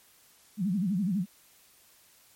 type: tone with vibrato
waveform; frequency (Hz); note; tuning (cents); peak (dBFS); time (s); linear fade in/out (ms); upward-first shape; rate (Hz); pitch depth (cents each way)
sine; 191.6; G3; -39; -25; 0.57-1.26; 50; sine; 12; 200
effects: white hiss -60 dBFS RMS until 2.35 s + MP3 64 kbps